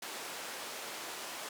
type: band-pass noise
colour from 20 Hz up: pink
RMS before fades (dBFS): -43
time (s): 0.02-1.49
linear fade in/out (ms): 5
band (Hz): 480 to 12000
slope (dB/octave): 12
effects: none